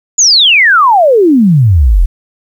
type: exponential sweep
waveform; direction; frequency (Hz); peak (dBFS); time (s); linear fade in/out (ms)
sine; down; 7040 to 37; -3; 0.18-2.06; 10
effects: 7-bit